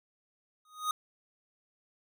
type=tone with exponential growth; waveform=square; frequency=1244.5 Hz; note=D#6; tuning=in tune; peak=-26 dBFS; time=0.65-0.91 s; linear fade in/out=2 ms; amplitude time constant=55 ms; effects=none